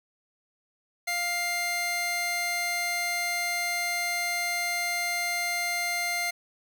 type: tone pair together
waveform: sawtooth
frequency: 700 / 2100 Hz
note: F5 / C7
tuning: +4 / +6 cents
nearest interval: octave + perfect fifth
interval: 1902 cents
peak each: -29 / -26 dBFS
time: 1.07-6.31 s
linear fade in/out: 10 ms
effects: none